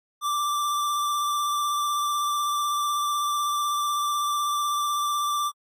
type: tone with vibrato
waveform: square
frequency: 1174.7 Hz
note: D6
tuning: in tune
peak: -24 dBFS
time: 0.21-5.52 s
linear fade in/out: 50 ms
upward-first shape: sine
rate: 16 Hz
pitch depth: 17 cents each way
effects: AAC 64 kbps